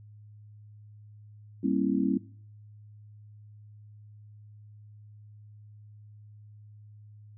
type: chord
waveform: sine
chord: G diminished seventh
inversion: none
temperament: equal with one note detuned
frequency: 196 / 233.1 / 270.5 / 329.6 Hz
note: G3 / Bb3 / Db4 / Fb4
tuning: 0 / 0 / -42 / 0 cents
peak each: -30 / -30 / -27 / -32 dBFS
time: 1.63-2.18 s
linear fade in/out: 10 ms
effects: noise-tail reverb RT60 0.5 s tail -20 dB re dry + added 105 Hz sine -48 dBFS peak until 7.37 s